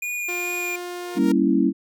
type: tone with vibrato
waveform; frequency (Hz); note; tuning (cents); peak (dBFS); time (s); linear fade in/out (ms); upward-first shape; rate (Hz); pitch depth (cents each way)
square; 2430; D#7; -42; -26; 0.02-0.76; 5; sine; 2.4; 16
type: tone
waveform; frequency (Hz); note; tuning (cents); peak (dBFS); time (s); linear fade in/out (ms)
sawtooth; 354.4; F4; +25; -26; 0.28-1.19; 10
type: tone with exponential growth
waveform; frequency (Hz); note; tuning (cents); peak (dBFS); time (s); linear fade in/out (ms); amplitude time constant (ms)
sawtooth; 466.2; A#4; 0; -22; 0.87-1.32; 5; 96
type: chord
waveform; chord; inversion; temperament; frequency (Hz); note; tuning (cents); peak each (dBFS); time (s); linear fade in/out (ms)
sine; G diminished seventh; none; equal; 196 / 233.1 / 277.2 / 329.6; G3 / Bb3 / Db4 / Fb4; 0 / 0 / 0 / 0; -22 / -23 / -20 / -21; 1.15-1.73; 50
effects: none